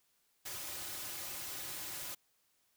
white noise with comb filter, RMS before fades -43 dBFS, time 0.45-2.15 s, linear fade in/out 10 ms, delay 4.4 ms, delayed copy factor -0.6, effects white hiss -75 dBFS RMS until 2.76 s

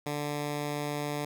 10% pulse tone, 146.83 Hz, D3, in tune, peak -23 dBFS, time 0.06-1.25 s, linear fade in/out 5 ms, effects none

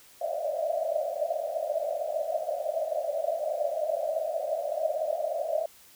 white band-pass noise, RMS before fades -30 dBFS, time 0.21-5.66 s, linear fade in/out 5 ms, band 580 to 670 Hz, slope 96 dB/octave, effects white hiss -55 dBFS RMS until 5.95 s

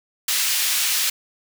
pink high-pass noise, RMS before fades -21 dBFS, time 0.28-1.1 s, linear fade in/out 5 ms, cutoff 2700 Hz, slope 12 dB/octave, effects none

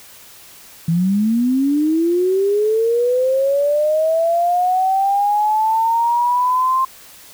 sine linear sweep, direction up, 161 to 1056 Hz, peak -13 dBFS, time 0.88-6.85 s, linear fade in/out 5 ms, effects white hiss -42 dBFS RMS until 7.33 s

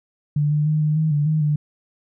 sine tone with pitch steps, 147.5 / 149.7 / 153.7 / 152.1 / 157.3 / 146.7 / 155.7 / 149.2 Hz, D3 / D3 / D#3 / D#3 / D#3 / D3 / D#3 / D3, +8 / +33 / -21 / -39 / +19 / -2 / +2 / +28 cents, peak -16 dBFS, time 0.36-1.56 s, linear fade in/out 5 ms, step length 150 ms, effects none

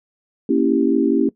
sine chord, A# diminished seventh, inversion none, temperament equal with one note detuned, 233.1 / 277.2 / 329.6 / 394.7 Hz, A#3 / C#4 / E4 / G4, 0 / 0 / 0 / +12 cents, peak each -20 / -17 / -19 / -21 dBFS, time 0.49-1.29 s, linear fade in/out 5 ms, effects noise-tail reverb RT60 0.1 s tail -19 dB re dry

